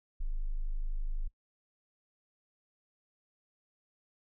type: tone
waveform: sine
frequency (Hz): 25.96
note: G#0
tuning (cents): 0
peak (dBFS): -30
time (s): 0.2-1.28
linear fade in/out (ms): 10
effects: noise-tail reverb RT60 0.1 s tail -21 dB re dry

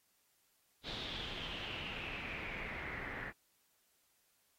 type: noise with low-pass filter sweep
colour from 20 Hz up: pink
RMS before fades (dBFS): -44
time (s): 0.83-3.33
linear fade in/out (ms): 50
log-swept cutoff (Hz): 3800 to 1800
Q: 6.6
effects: white hiss -75 dBFS RMS until 4.58 s + AAC 48 kbps

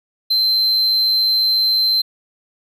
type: tone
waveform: triangle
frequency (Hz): 4103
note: C8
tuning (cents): -35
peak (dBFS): -12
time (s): 0.3-2.02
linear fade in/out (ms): 10
effects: none

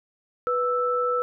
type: tone pair together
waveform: sine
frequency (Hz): 492.5 / 1320.1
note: B4 / E6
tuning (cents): -5 / +2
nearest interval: octave + perfect fourth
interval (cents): 1707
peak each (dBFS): -24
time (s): 0.47-1.22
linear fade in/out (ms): 0
effects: none

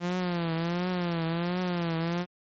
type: tone with vibrato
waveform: sawtooth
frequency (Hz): 172.7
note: F3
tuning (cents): -19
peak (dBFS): -23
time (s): 0-2.26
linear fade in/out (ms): 50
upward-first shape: triangle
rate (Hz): 1.4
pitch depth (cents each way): 110
effects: low-pass 5000 Hz 12 dB/octave + MP3 32 kbps

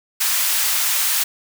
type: high-pass noise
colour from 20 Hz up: white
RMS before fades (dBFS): -19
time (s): 0.2-1.24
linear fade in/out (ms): 10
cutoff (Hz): 1100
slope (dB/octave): 12
effects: none

